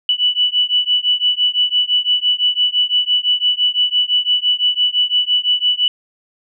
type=beating tone pair; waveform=sine; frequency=2960 / 2965.9 Hz; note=F#7 / F#7; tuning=0 / +3 cents; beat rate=5.9 Hz; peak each=-16 dBFS; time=0.09-5.88 s; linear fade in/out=2 ms; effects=none